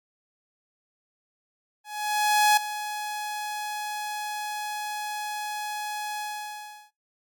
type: tone with ADSR envelope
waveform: sawtooth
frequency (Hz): 841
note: G#5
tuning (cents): +22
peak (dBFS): -12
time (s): 1.84-6.91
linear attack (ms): 730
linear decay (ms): 6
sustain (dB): -14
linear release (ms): 710
effects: noise-tail reverb RT60 0.2 s tail -21 dB re dry + MP3 96 kbps